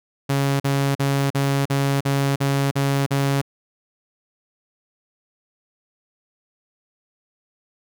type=tone bursts; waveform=sawtooth; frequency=138.7 Hz; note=C#3; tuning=1 cent sharp; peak=-14 dBFS; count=9; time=0.29-3.416 s; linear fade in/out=10 ms; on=310 ms; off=42 ms; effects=none